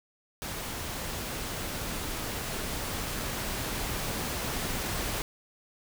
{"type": "noise with level ramp", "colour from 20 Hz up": "pink", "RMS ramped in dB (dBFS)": [-36, -32], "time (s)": [0.42, 5.22], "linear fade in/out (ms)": 0, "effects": []}